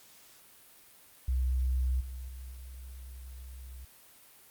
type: tone with level steps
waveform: sine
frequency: 63.8 Hz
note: C2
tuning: 43 cents flat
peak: -26 / -37 / -40 / -42 dBFS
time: 1.28-3.85 s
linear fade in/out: 5 ms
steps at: 2 / 2.28 / 2.51 s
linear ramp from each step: 10 ms
effects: white hiss -57 dBFS RMS until 4.5 s + Opus 48 kbps